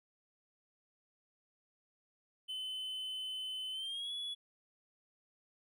triangle tone with pitch glide, 3040 to 3393 Hz, F#7 to G#7, +46 to +36 cents, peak -37 dBFS, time 2.48-4.35 s, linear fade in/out 20 ms, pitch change +190 cents, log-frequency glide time 3.72-4.12 s, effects none

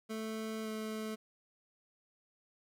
25% pulse tone with pitch glide, 220 to 217.7 Hz, A3 to A3, 0 to -18 cents, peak -34 dBFS, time 0.09-1.16 s, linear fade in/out 20 ms, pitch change -18 cents, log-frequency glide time 0.63-0.68 s, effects none

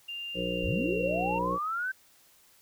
sine tone with pitch glide, 2794 to 2735 Hz, F7 to F7, 0 to -37 cents, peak -35 dBFS, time 0.08-1.39 s, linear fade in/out 10 ms, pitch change -37 cents, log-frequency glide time 0.45-1.15 s
harmonic tone, 59.8 Hz, A#1, 45 cents sharp, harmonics 1 / 2 / 3 / 5 / 6 / 7 / 8 / 9, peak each -43 / -46 / -35 / -38 / -41 / -44 / -36 / -35 dBFS, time 0.34-1.59 s, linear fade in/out 50 ms
sine linear sweep, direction up, 30.87 to 1568 Hz, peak -29 dBFS, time 0.63-1.92 s, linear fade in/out 10 ms
effects white hiss -61 dBFS RMS until 2.61 s

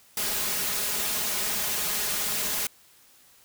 white noise with comb filter, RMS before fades -28 dBFS, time 0.17-2.67 s, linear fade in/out 2 ms, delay 4.8 ms, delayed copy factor +0.6, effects white hiss -57 dBFS RMS until 3.44 s

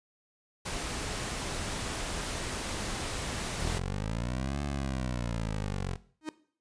pink noise, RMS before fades -35 dBFS, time 0.65-3.79 s, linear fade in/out 10 ms
15% pulse linear two-way sweep, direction up then down, 36.81 to 72.2 to 43.72 Hz, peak -25 dBFS, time 3.57-5.98 s, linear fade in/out 50 ms, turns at 4.62 s
45% pulse tone with exponential growth, 311.1 Hz, D#4, in tune, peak -29 dBFS, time 6.21-6.29 s, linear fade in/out 1 ms, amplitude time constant 17 ms
effects noise-tail reverb RT60 0.5 s tail -18 dB re dry + resampled to 22050 Hz

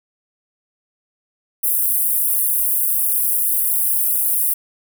pink high-pass noise, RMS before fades -18 dBFS, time 1.63-4.54 s, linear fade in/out 10 ms, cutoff 10000 Hz, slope 48 dB/octave, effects none

